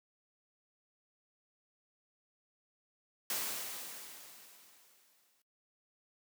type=noise with exponential decay; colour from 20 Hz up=white; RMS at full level=-35 dBFS; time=3.3-5.42 s; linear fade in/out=2 ms; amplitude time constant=460 ms; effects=noise-tail reverb RT60 0.1 s tail -17 dB re dry + high-pass 200 Hz 12 dB/octave